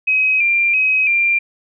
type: tone with vibrato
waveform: sine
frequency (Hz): 2457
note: D#7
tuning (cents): -22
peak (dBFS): -12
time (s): 0.07-1.39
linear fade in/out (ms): 10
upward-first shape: square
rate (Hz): 1.5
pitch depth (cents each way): 55
effects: none